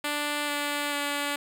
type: tone with pitch steps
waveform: 5% pulse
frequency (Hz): 293.7 / 290.7 / 287.7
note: D4 / D4 / D4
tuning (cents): 0 / -18 / -36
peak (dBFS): -16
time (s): 0.04-1.36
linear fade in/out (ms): 5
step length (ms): 440
effects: none